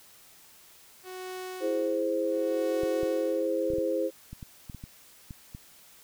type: tone with tremolo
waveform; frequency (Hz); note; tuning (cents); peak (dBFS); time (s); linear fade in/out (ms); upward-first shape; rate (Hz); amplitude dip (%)
sawtooth; 370; F#4; 0; -32; 1.03-3.74; 50; sine; 0.68; 100
type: chord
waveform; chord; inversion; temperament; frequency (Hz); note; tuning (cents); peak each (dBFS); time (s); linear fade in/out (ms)
sine; E augmented; none; equal; 329.6 / 415.3 / 523.3; E4 / G#4 / B#4; 0 / 0 / 0; -31 / -32 / -28; 1.6-4.11; 50
type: clicks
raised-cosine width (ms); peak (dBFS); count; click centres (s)
5; -28; 12; 2.834 / 3.032 / 3.703 / 3.735 / 3.784 / 4.33 / 4.428 / 4.698 / 4.747 / 4.839 / 5.308 / 5.549
effects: white hiss -55 dBFS RMS until 6.03 s